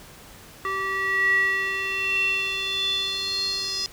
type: tone with band-pass filter sweep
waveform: square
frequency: 386.8 Hz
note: G4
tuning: 23 cents flat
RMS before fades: -25 dBFS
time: 0.65-3.86 s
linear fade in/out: 0 ms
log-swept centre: 1500 to 5000 Hz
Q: 8.9
effects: pink hiss -46 dBFS RMS until 3.92 s